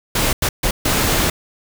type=noise bursts at uneven times; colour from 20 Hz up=pink; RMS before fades=-17 dBFS; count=4; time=0.15-0.33 / 0.42-0.49 / 0.63-0.71 / 0.85-1.3 s; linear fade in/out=5 ms; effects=none